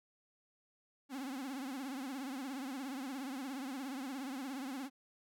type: tone with vibrato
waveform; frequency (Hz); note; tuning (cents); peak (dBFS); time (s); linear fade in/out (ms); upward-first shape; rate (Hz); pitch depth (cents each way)
45% pulse; 267; C4; +35; -40; 1.09-4.9; 50; triangle; 17; 150
effects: none